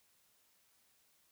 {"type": "silence", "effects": ["white hiss -72 dBFS RMS until 1.31 s"]}